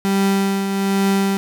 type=tone with tremolo; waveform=35% pulse; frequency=196 Hz; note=G3; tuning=in tune; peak=-12 dBFS; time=0.05-1.37 s; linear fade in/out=0 ms; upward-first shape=triangle; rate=1.2 Hz; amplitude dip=50%; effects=none